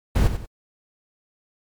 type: noise with echo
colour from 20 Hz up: brown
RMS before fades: -17 dBFS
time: 0.15-0.28 s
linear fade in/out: 10 ms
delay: 91 ms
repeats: 2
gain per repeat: -9 dB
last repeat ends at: 0.462 s
effects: MP3 96 kbps